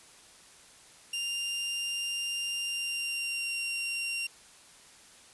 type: tone with pitch glide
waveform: sawtooth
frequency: 2794 to 2762 Hz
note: F7 to F7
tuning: 0 to -20 cents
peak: -28 dBFS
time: 1.13-4.27 s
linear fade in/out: 5 ms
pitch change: -20 cents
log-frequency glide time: 2.59-3.53 s
effects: white hiss -55 dBFS RMS until 5.33 s + resampled to 24000 Hz